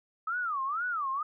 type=tone with vibrato; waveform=sine; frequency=1252 Hz; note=D#6; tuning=10 cents sharp; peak=-29 dBFS; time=0.27-1.23 s; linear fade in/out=5 ms; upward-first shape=sine; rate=2.1 Hz; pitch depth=290 cents each way; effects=none